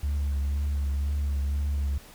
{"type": "tone with vibrato", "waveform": "sine", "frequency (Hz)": 71, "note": "C#2", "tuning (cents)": 42, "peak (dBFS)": -22, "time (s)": [0.03, 1.98], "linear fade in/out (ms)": 5, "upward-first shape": "triangle", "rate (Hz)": 2, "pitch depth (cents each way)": 38, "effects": ["tanh soft clip ceiling -23 dBFS", "pink hiss -50 dBFS RMS until 2.14 s"]}